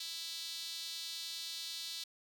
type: tone with high-pass filter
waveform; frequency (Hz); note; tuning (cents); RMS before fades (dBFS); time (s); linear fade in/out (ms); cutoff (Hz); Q
sawtooth; 329.6; E4; 0; -43; 0-2.04; 5; 4000; 3.8
effects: none